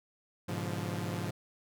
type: chord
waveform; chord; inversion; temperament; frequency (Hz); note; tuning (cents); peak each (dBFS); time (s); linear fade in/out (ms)
sawtooth; G# diminished seventh; none; equal with one note detuned; 103.83 / 123.47 / 143.23 / 174.61; G#2 / B2 / D3 / F3; 0 / 0 / -43 / 0; -34 / -38 / -37 / -34; 0.48-1.31; 10
effects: none